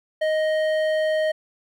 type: tone with hard clipping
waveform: sine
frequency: 624 Hz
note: D#5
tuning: 5 cents sharp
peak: -21 dBFS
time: 0.21-1.32 s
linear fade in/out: 10 ms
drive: 10 dB
effects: none